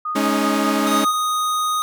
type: tone with tremolo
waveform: sine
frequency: 1235 Hz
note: D#6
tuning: 13 cents flat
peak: -21 dBFS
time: 0.05-1.14 s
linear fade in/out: 5 ms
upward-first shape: sine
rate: 5.2 Hz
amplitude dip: 50%
type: chord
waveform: sawtooth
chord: Ab suspended fourth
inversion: none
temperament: equal with one note detuned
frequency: 211.4 / 277.2 / 311.1 Hz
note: Ab3 / Db4 / Eb4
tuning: +31 / 0 / 0 cents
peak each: -18 / -17 / -19 dBFS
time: 0.15-1.05 s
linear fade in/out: 10 ms
type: tone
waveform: square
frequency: 1243 Hz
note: D#6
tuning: 2 cents flat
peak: -19 dBFS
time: 0.87-1.82 s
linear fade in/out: 0 ms
effects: none